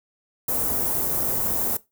white band-stop noise, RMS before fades -24 dBFS, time 0.48-1.77 s, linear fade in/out 5 ms, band 730 to 14000 Hz, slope 12 dB/octave, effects noise-tail reverb RT60 0.2 s tail -18 dB re dry

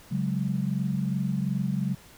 sine chord, C# suspended fourth, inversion none, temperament equal, 138.59 / 185 / 207.7 Hz, C#3 / F#3 / G#3, 0 / 0 / 0 cents, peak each -29 / -28 / -31 dBFS, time 0.11-1.95 s, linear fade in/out 10 ms, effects pink hiss -52 dBFS RMS until 2.17 s

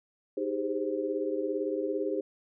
sine chord, Ab major seventh, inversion second, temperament equal with one note detuned, 311.1 / 392 / 409.6 / 523.3 Hz, Eb4 / G4 / Ab4 / C5, 0 / 0 / -24 / 0 cents, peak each -34 dBFS, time 0.37-2.21 s, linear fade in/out 5 ms, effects none

